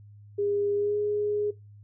sine tone with pitch glide, 406.8 to 415.6 Hz, G#4 to G#4, -36 to +1 cents, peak -24 dBFS, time 0.38-1.51 s, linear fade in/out 10 ms, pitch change +37 cents, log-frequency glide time 0.74-0.97 s, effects noise-tail reverb RT60 0.2 s tail -19 dB re dry + added 103 Hz sine -47 dBFS peak until 1.83 s

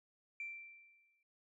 sine tone with exponential decay, 2349 Hz, D7, in tune, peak -39 dBFS, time 0.4-1.23 s, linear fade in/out 2 ms, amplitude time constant 180 ms, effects tanh soft clip ceiling -35 dBFS

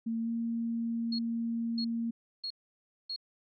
sine tone with pitch glide, 227.6 to 231 Hz, A#3 to A#3, -41 to -16 cents, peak -30 dBFS, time 0.06-2.11 s, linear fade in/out 10 ms, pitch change +25 cents, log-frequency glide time 0.22-0.29 s
sine tone bursts, 4303 Hz, C8, 48 cents sharp, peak -34 dBFS, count 4, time 1.12-3.162 s, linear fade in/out 5 ms, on 68 ms, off 590 ms
effects none

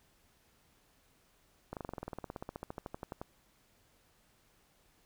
slowing click train, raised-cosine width 1 ms, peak -26 dBFS, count 25, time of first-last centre 1.73-3.215 s, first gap 38 ms, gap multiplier 1.04, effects pink hiss -69 dBFS RMS until 5.05 s

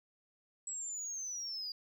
sine linear sweep, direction down, 7810 to 4785 Hz, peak -37 dBFS, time 0.67-1.72 s, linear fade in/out 2 ms, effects tanh soft clip ceiling -35 dBFS

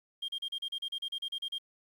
sine tone bursts, 3213 Hz, G7, 42 cents sharp, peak -31 dBFS, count 14, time 0.22-1.584 s, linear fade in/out 10 ms, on 64 ms, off 36 ms, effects tanh soft clip ceiling -31 dBFS + 10-bit

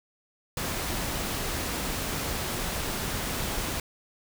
pink noise, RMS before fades -31 dBFS, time 0.57-3.8 s, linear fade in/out 2 ms, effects none

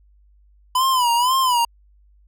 square tone with vibrato, 997 Hz, B5, 16 cents sharp, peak -16 dBFS, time 0.75-1.65 s, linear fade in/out 5 ms, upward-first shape sine, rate 2 Hz, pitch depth 110 cents each way, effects added 50 Hz sine -51 dBFS peak until 2.27 s

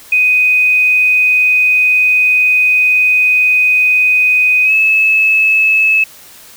sine tone with pitch glide, 2499 to 2596 Hz, D#7 to E7, +7 to -27 cents, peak -7 dBFS, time 0.12-6.04 s, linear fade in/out 5 ms, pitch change +66 cents, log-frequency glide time 4.64-4.73 s, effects white hiss -38 dBFS RMS until 6.56 s

